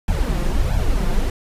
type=noise with flanger; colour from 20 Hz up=brown; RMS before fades=-18 dBFS; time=0.08-1.3 s; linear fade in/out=2 ms; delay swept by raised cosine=1.2 to 5.8 ms; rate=1.5 Hz; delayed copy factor=+0.85; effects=resampled to 32000 Hz